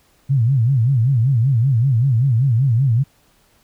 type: tone with vibrato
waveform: sine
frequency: 124.9 Hz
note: B2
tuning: 20 cents sharp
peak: -12 dBFS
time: 0.29-3.04 s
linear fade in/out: 20 ms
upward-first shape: sine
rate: 5.2 Hz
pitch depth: 210 cents each way
effects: pink hiss -57 dBFS RMS until 3.63 s